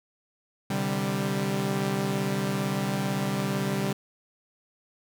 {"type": "chord", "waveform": "sawtooth", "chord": "C suspended second", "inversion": "none", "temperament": "equal with one note detuned", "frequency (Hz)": [130.81, 148.62, 196], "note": ["C3", "D3", "G3"], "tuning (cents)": [0, 21, 0], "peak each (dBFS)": [-28, -28, -24], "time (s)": [0.7, 3.93], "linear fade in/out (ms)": 5, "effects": []}